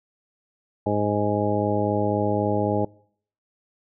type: harmonic tone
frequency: 103.83 Hz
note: G#2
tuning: in tune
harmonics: 1 / 2 / 3 / 4 / 5 / 6 / 8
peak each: -28 / -28 / -28 / -28 / -28 / -28 / -28 dBFS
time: 0.86-2.85 s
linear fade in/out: 5 ms
effects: noise-tail reverb RT60 0.6 s tail -24 dB re dry